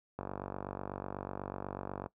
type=click train; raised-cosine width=1 ms; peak=-24 dBFS; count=91; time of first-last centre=0.19-2.061 s; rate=48.1 Hz; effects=noise-tail reverb RT60 0.1 s tail -19 dB re dry + high-pass 60 Hz 12 dB/octave